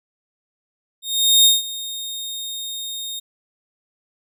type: tone with ADSR envelope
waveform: sawtooth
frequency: 3700 Hz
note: A#7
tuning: 14 cents flat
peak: -6 dBFS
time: 1.02-3.2 s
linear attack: 430 ms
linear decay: 170 ms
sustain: -18 dB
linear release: 13 ms
effects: none